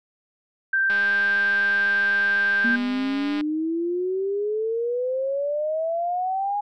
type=tone with pitch glide; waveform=sine; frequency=1568 to 1578 Hz; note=G6 to G6; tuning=0 to +11 cents; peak=-18 dBFS; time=0.73-2.76 s; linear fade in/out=5 ms; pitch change=+11 cents; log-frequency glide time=0.96-1.01 s
type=click train; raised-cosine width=0.3 ms; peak=-18 dBFS; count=513; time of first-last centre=0.9-3.41 s; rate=204 Hz
type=exponential sweep; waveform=sine; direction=up; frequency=233.1 to 830.6 Hz; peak=-22 dBFS; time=2.64-6.61 s; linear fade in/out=10 ms
effects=none